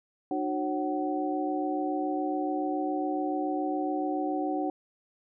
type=tone cluster; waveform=sine; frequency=300.6 / 367.7 / 545 / 751 Hz; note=D4 / F#4 / C#5 / F#5; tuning=+40 / -11 / -29 / +26 cents; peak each=-30 / -35 / -37 / -32 dBFS; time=0.31-4.7 s; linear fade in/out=2 ms; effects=none